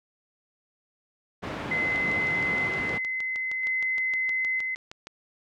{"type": "band-pass noise", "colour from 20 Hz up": "pink", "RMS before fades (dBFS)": -34, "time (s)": [1.42, 2.99], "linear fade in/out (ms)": 20, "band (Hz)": [110, 2200], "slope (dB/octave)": 12}
{"type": "tone with tremolo", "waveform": "sine", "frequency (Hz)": 2048, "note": "C7", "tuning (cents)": -38, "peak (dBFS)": -24, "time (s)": [1.71, 4.75], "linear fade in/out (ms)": 5, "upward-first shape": "square", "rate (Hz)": 0.52, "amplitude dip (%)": 30}
{"type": "click train", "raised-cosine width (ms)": 0.2, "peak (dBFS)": -23, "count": 21, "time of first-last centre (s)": [1.96, 5.07], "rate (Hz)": 6.43}
{"effects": []}